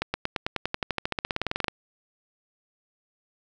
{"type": "accelerating click train", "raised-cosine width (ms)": 0.3, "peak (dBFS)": -10, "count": 24, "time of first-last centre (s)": [0.02, 1.682], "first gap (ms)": 120, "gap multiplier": 0.95, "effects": []}